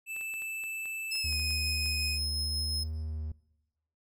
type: tone with pitch glide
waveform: square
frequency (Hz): 2637 to 2496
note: E7 to D#7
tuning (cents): 0 to +5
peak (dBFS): -36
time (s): 0.06-2.19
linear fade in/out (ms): 50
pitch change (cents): -95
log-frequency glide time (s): 1.21-1.34
type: clicks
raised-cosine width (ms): 0.3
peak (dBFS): -35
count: 11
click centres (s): 0.164 / 0.211 / 0.339 / 0.421 / 0.638 / 0.856 / 1.155 / 1.326 / 1.396 / 1.507 / 1.86
type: tone with tremolo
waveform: 40% pulse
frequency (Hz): 5160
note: E8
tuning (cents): -38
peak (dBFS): -30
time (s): 1.11-2.84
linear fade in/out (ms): 10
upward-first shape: triangle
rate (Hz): 5.6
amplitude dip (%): 25
type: tone with vibrato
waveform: triangle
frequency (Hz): 77.78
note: D#2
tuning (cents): 0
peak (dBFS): -31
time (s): 1.24-3.32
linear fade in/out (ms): 5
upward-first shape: sine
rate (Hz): 0.79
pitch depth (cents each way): 22
effects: noise-tail reverb RT60 1.0 s tail -22 dB re dry